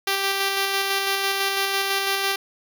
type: tone with tremolo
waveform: 5% pulse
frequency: 392 Hz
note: G4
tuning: in tune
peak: -9 dBFS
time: 0.07-2.36 s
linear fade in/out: 5 ms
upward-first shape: square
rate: 6 Hz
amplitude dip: 25%
effects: none